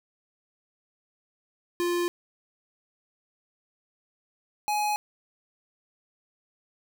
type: tone pair in turn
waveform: square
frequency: 349.2 / 838.5 Hz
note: F4 / G#5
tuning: 0 / +16 cents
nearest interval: octave + minor third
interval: 1516 cents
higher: second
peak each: -25 dBFS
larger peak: neither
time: 1.8-2.08 / 4.68-4.96 s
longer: neither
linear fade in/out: 0 ms
effects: none